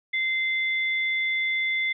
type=tone pair together; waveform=sine; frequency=2074 / 3488 Hz; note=C7 / A7; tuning=-16 / -16 cents; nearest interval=major sixth; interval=900 cents; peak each=-23 / -33 dBFS; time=0.13-1.93 s; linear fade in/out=10 ms; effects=none